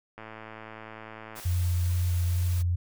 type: click train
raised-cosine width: 0.5 ms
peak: -27 dBFS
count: 135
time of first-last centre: 0.18-1.398 s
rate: 110 Hz
type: noise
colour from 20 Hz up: white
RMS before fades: -43 dBFS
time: 1.35-2.63 s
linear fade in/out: 20 ms
type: tone with vibrato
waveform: sine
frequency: 88.1 Hz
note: F2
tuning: 16 cents sharp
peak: -23 dBFS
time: 1.45-2.76 s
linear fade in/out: 10 ms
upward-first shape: sine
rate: 2.3 Hz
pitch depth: 12 cents each way
effects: none